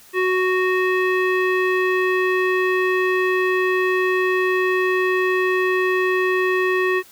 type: tone with low-pass filter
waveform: square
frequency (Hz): 370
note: F#4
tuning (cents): 0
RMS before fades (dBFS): -19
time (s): 0.13-7.03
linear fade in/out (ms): 50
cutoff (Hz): 2200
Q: 5.1
effects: white hiss -48 dBFS RMS until 7.11 s